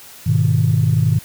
sine chord, G# minor, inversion none, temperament just, 103.83 / 124.59 / 155.74 Hz, G#2 / B2 / D#3, 0 / +16 / +2 cents, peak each -16 dBFS, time 0.26-1.19 s, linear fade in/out 10 ms, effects tanh soft clip ceiling -4 dBFS + white hiss -40 dBFS RMS until 1.24 s

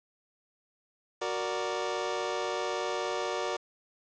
25% pulse chord, Gb augmented, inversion none, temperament equal, 370 / 466.2 / 587.3 Hz, Gb4 / Bb4 / D5, 0 / 0 / 0 cents, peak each -31 dBFS, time 1.21-3.57 s, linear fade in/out 10 ms, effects resampled to 16000 Hz + 8-bit

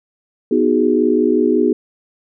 sine chord, G# minor seventh, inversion first, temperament equal, 246.9 / 311.1 / 370 / 415.3 Hz, B3 / D#4 / F#4 / G#4, 0 / 0 / 0 / 0 cents, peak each -17 dBFS, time 0.51-1.73 s, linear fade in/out 5 ms, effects none

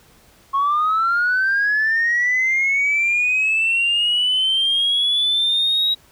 sine linear sweep, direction up, 1085 to 3839 Hz, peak -14 dBFS, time 0.53-5.95 s, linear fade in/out 20 ms, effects tanh soft clip ceiling -12 dBFS + pink hiss -52 dBFS RMS until 6.11 s

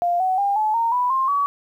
sine tone with pitch steps, 698.5 / 748.6 / 802.4 / 860 / 921.7 / 987.8 / 1058.7 / 1134.7 Hz, F5 / F#5 / G5 / A5 / A#5 / B5 / C6 / C#6, 0 / +20 / +40 / -40 / -20 / 0 / +20 / +40 cents, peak -17 dBFS, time 0.02-1.46 s, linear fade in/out 0 ms, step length 180 ms, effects 9-bit

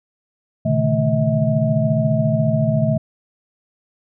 sine tone cluster, 120.9 / 141.5 / 155.7 / 217.9 / 639 Hz, B2 / C#3 / D#3 / A3 / D#5, -36 / +36 / +2 / -17 / +46 cents, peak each -21 dBFS, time 0.65-2.98 s, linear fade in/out 10 ms, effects none

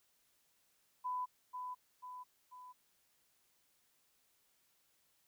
sine tone with echo, 1000 Hz, B5, 21 cents sharp, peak -36 dBFS, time 1.04-1.26 s, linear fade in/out 20 ms, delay 490 ms, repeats 3, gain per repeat -5 dB, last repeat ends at 2.73 s, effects white hiss -75 dBFS RMS until 5.27 s

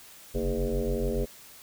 sine tone with frequency modulation, 230 Hz, A#3, 23 cents flat, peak -25 dBFS, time 0.34-1.26 s, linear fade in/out 20 ms, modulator 90.6 Hz, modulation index 3.4, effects white hiss -50 dBFS RMS until 1.62 s

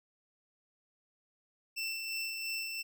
25% pulse tone with tremolo, 2676 Hz, E7, 25 cents sharp, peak -30 dBFS, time 1.76-2.83 s, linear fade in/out 20 ms, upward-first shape sine, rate 2.9 Hz, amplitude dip 35%, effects none

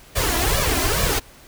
pink noise with flanger, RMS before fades -20 dBFS, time 0.15-1.2 s, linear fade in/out 20 ms, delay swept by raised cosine 1.7 to 3 ms, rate 2.3 Hz, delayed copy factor +0.8, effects pink hiss -47 dBFS RMS until 1.47 s

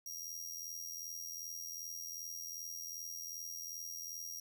sawtooth tone with amplitude modulation, 5700 Hz, F8, 34 cents sharp, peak -37 dBFS, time 0.06-4.4 s, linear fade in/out 5 ms, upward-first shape sine, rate 82.6 Hz, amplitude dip 70%, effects 13-bit

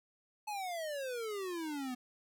square exponential sweep, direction down, 866 to 245.3 Hz, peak -38 dBFS, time 0.47-1.95 s, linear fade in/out 10 ms, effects none

